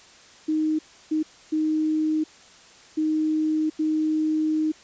sine tone bursts at uneven times, 311.1 Hz, D#4, in tune, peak -20 dBFS, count 5, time 0.48-0.79 / 1.11-1.23 / 1.52-2.24 / 2.97-3.7 / 3.79-4.72 s, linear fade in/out 10 ms, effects white hiss -50 dBFS RMS until 4.83 s + resampled to 16000 Hz

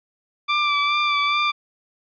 20% pulse tone with vibrato, 1172 Hz, D6, 4 cents flat, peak -13 dBFS, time 0.48-1.52 s, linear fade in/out 20 ms, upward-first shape sine, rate 2.4 Hz, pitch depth 26 cents each way, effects resampled to 11025 Hz

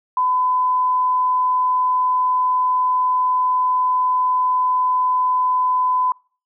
sine tone, 1008 Hz, B5, 35 cents sharp, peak -15 dBFS, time 0.17-6.12 s, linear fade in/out 2 ms, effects noise-tail reverb RT60 0.4 s tail -26 dB re dry

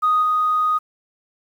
sine tone with level steps, 1244.5 Hz, D#6, in tune, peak -13 / -15 dBFS, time 0.02-0.79 s, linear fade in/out 20 ms, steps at 0.22 s, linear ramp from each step 10 ms, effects tanh soft clip ceiling -10 dBFS + 8-bit

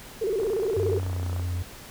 sine tone with vibrato, 415.3 Hz, G#4, in tune, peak -23 dBFS, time 0.21-0.99 s, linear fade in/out 10 ms, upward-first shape square, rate 17 Hz, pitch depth 140 cents each way
click train, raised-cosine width 1 ms, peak -24 dBFS, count 31, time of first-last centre 0.4-1.397 s, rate 30.1 Hz
triangle tone with pitch glide, 94.9 to 88.54 Hz, F#2 to F2, +44 to +24 cents, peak -24 dBFS, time 0.76-1.63 s, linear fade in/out 10 ms, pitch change -120 cents, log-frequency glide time 0.9-1.24 s
effects pink hiss -44 dBFS RMS until 1.9 s

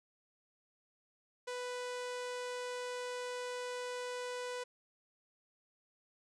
sawtooth tone, 495.2 Hz, B4, 5 cents sharp, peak -35 dBFS, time 1.47-4.64 s, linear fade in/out 10 ms, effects resampled to 22050 Hz

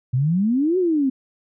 sine exponential two-way sweep, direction up then down, 120.3 to 380 to 256.1 Hz, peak -16 dBFS, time 0.13-1.1 s, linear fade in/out 10 ms, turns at 0.78 s, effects none

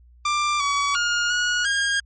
sawtooth tone with pitch steps, 1185 / 1135 / 1423 / 1452 / 1621 Hz, D6 / C#6 / F6 / F#6 / G#6, +15 / +41 / +32 / -33 / -42 cents, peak -16 dBFS, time 0.25-2 s, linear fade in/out 5 ms, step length 350 ms, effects added 60 Hz sine -48 dBFS peak until 2.05 s + MP3 32 kbps

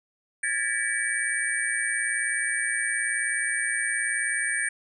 sine tone cluster, 1645 / 1764 / 1943 / 2290 / 8800 Hz, G#6 / A6 / B6 / D7 / C#9, -17 / +4 / -29 / -44 / -14 cents, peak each -30 / -29 / -34 / -33 / -30 dBFS, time 0.43-4.69 s, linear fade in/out 5 ms, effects none

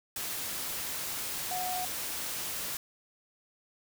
sine tone in noise, 731 Hz, F#5, 21 cents flat, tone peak -33 dBFS, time 1.51-1.85 s, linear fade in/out 2 ms, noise white, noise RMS -36 dBFS, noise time 0.16-2.77 s, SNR 0 dB, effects none

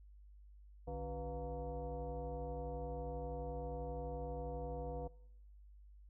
sine tone with frequency modulation, 277.2 Hz, C#4, in tune, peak -40 dBFS, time 0.87-5.08 s, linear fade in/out 10 ms, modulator 215 Hz, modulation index 2, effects noise-tail reverb RT60 0.8 s tail -22 dB re dry + added 50 Hz sine -56 dBFS peak until 6.09 s

